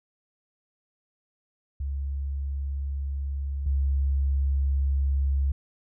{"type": "tone pair in turn", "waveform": "sine", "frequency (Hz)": [69.3, 68.7], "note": ["C#2", "C#2"], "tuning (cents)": [0, -15], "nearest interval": "unison", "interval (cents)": 15, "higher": "first", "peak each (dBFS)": [-27, -21], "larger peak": "second", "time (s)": [[1.8, 3.66], [3.66, 5.52]], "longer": "neither", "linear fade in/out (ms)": 5, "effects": []}